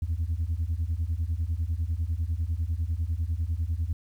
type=beating tone pair; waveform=sine; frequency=77 / 87 Hz; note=D#2 / F2; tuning=-17 / -6 cents; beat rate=10 Hz; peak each=-27 dBFS; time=0.02-3.93 s; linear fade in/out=5 ms; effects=tanh soft clip ceiling -22 dBFS + 10-bit